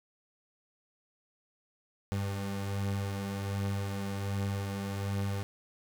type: beating tone pair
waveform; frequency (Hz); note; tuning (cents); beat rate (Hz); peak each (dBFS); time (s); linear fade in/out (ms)
30% pulse; 98 / 99.3; G2 / G2; 0 / +23; 1.3; -37 / -30; 2.12-5.43; 0
effects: none